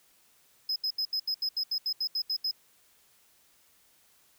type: tone bursts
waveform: triangle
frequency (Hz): 5090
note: D#8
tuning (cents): +39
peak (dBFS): -26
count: 13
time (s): 0.69-2.512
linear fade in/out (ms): 5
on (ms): 70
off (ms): 76
effects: white hiss -64 dBFS RMS until 4.38 s